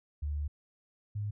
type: tone pair in turn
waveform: sine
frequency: 73.42 / 103.81 Hz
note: D2 / G#2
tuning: 0 / 0 cents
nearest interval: tritone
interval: 600 cents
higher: second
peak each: -31 / -32 dBFS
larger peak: first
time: 0.22-0.48 / 1.15-1.31 s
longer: first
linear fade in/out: 10 ms
effects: none